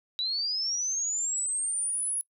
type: linear sweep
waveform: sine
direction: up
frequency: 3866 to 10530 Hz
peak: -27 dBFS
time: 0.19-2.21 s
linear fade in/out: 0 ms
effects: noise-tail reverb RT60 0.1 s tail -23 dB re dry